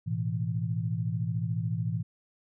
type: chord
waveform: sine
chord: A suspended second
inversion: none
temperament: just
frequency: 110 / 123.75 / 165 Hz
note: A2 / B2 / E3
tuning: 0 / +4 / +2 cents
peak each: -31 / -33 / -32 dBFS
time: 0.06-2.03 s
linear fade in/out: 20 ms
effects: none